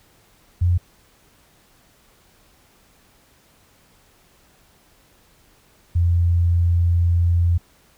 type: tone pair in turn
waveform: sine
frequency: 88.2 / 86.04 Hz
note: F2 / F2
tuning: +18 / -25 cents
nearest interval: unison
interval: 43 cents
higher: first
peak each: -14 dBFS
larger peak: neither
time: 0.61-0.78 / 5.95-7.58 s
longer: second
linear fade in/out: 10 ms
effects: pink hiss -56 dBFS RMS until 7.97 s